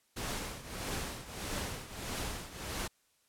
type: noise with tremolo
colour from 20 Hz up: pink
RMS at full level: -36 dBFS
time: 0.16-2.88 s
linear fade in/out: 10 ms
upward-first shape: triangle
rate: 1.6 Hz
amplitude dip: 80%
effects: white hiss -72 dBFS RMS until 3.28 s + low-pass 12000 Hz 12 dB/octave